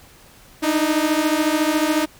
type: beating tone pair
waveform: sawtooth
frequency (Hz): 301.8 / 315.8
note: D4 / D#4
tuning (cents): +47 / +26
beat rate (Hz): 14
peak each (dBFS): -16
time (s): 0.62-2.06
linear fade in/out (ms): 20
effects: pink hiss -48 dBFS RMS until 2.19 s